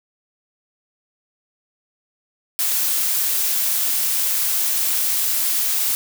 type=noise; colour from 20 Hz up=blue; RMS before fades=-20 dBFS; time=2.59-5.95 s; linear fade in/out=0 ms; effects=none